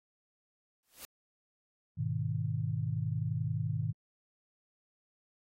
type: noise with exponential growth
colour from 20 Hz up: white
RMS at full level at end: -43 dBFS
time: 0.83-1.05 s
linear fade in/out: 0 ms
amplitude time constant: 46 ms
type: chord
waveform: sine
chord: G# minor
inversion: none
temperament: just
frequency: 103.83 / 124.59 / 155.74 Hz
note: G#2 / B2 / D#3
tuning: 0 / +16 / +2 cents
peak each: -35 dBFS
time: 1.97-3.93 s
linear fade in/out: 20 ms
effects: AAC 48 kbps